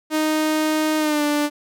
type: tone with pitch glide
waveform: sawtooth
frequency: 310.2 to 294.5 Hz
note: D#4 to D4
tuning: -5 to +5 cents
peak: -14 dBFS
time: 0.1-1.5 s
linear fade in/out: 50 ms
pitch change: -90 cents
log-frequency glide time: 0.98-1.23 s
effects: none